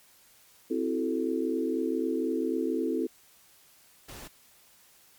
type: chord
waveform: sine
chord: F# half-diminished seventh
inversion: second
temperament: equal with one note detuned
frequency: 261.6 / 329.6 / 373.6 / 440 Hz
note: C4 / E4 / F#4 / A4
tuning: 0 / 0 / +17 / 0 cents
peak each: -31 / -30 / -35 / -32 dBFS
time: 0.7-3.07 s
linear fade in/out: 10 ms
type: noise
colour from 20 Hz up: pink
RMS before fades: -44 dBFS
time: 4.08-4.28 s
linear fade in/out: 10 ms
effects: white hiss -59 dBFS RMS until 5.18 s + MP3 96 kbps